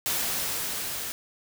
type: noise with level ramp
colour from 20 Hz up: white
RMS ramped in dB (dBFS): -27 to -34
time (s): 0.06-1.12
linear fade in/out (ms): 0
effects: none